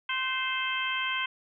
harmonic tone with a mistuned harmonic, 523.3 Hz, C5, in tune, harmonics 2 / 3 / 4 / 5 / 6, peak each -34 / -34 / -34 / -34 / -34 dBFS, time 0.09-1.26 s, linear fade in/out 5 ms, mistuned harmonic 3, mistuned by -31 cents, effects none

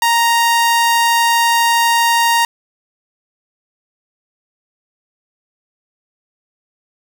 sawtooth tone, 932.3 Hz, A#5, in tune, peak -7 dBFS, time 0.02-2.45 s, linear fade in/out 2 ms, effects none

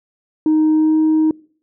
sine tone with pitch glide, 311.1 to 313.6 Hz, D#4 to D#4, 0 to +14 cents, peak -9 dBFS, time 0.46-1.31 s, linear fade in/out 2 ms, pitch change +14 cents, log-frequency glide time 0.73-0.97 s, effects noise-tail reverb RT60 0.5 s tail -25 dB re dry + tanh soft clip ceiling -9 dBFS

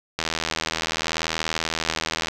click train, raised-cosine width 0.2 ms, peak -6 dBFS, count 170, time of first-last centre 0.19-2.284 s, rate 80.7 Hz, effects none

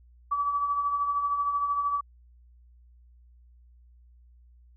sine tone with tremolo, 1148 Hz, D6, 40 cents flat, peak -22 dBFS, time 0.31-2.01 s, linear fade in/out 10 ms, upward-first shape triangle, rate 13 Hz, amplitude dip 55%, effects added 60 Hz sine -53 dBFS peak until 4.76 s

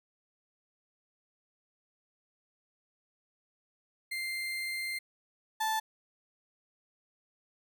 35% pulse tone pair in turn, 2094 / 877.9 Hz, C7 / A5, +1 / -4 cents, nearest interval octave + minor third, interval 1505 cents, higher first, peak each -32 / -27 dBFS, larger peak second, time 4.11-4.99 / 5.6-5.8 s, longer first, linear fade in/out 10 ms, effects none

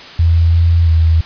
sine tone with pitch steps, 83.3 / 84.2 / 81.3 Hz, E2 / E2 / E2, +19 / +37 / -23 cents, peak -7 dBFS, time 0.19-1.21 s, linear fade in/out 5 ms, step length 340 ms, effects white hiss -33 dBFS RMS until 1.25 s + resampled to 11025 Hz

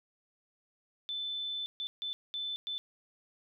sine tone bursts at uneven times, 3520 Hz, A7, in tune, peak -34 dBFS, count 5, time 1.09-1.66 / 1.8-1.87 / 2.02-2.13 / 2.34-2.56 / 2.67-2.78 s, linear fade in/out 0 ms, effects none

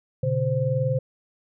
sine tone cluster, 121.9 / 142.3 / 520 Hz, B2 / C#3 / C5, -22 / +46 / -11 cents, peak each -25 dBFS, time 0.23-0.99 s, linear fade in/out 5 ms, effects none

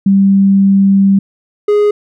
sine / triangle tone pair in turn, 196 / 415.3 Hz, G3 / G#4, 0 / 0 cents, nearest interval octave + minor second, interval 1300 cents, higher second, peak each -5 dBFS, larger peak neither, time 0.06-1.19 / 1.68-1.91 s, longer first, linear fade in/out 5 ms, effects none

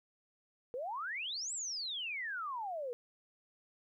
sine exponential two-way sweep, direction up then down, 466.2 to 8000 to 466.2 Hz, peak -37 dBFS, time 0.74-2.93 s, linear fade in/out 0 ms, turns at 1.53 s, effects 13-bit

